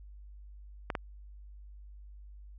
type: clicks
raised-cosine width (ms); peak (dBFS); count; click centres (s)
0.5; -17; 2; 0.902 / 0.952
effects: added 50 Hz sine -47 dBFS peak until 2.58 s